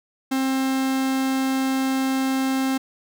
45% pulse tone, 265.3 Hz, C4, 24 cents sharp, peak -20 dBFS, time 0.31-2.78 s, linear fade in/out 10 ms, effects none

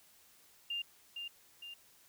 sine tone with echo, 2800 Hz, F7, 4 cents sharp, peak -35 dBFS, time 0.7-0.82 s, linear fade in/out 5 ms, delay 460 ms, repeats 2, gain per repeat -5 dB, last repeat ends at 1.74 s, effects white hiss -64 dBFS RMS until 2.08 s

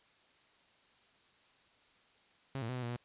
sawtooth tone with pitch steps, 135.2 / 113.4 / 127.1 / 125.4 / 119.1 / 121.3 Hz, C#3 / A#2 / C3 / B2 / A#2 / B2, -43 / -47 / -50 / +27 / +38 / -31 cents, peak -33 dBFS, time 2.55-2.964 s, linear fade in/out 0 ms, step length 69 ms, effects white hiss -67 dBFS RMS until 3.04 s + resampled to 8000 Hz

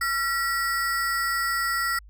square ring-modulated tone, 1645 Hz, G#6, 17 cents flat, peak -21 dBFS, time 0.01-1.99 s, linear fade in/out 5 ms, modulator 283 Hz, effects added 51 Hz sine -45 dBFS peak until 2.09 s

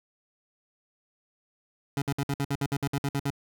25% pulse tone bursts, 140 Hz, C#3, 18 cents sharp, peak -22 dBFS, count 13, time 1.97-3.304 s, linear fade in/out 2 ms, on 50 ms, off 57 ms, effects none

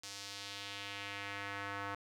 square tone with band-pass filter sweep, 100.2 Hz, G2, 38 cents sharp, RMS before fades -44 dBFS, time 0.03-1.95 s, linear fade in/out 5 ms, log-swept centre 5700 to 1300 Hz, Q 1.5, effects 11-bit

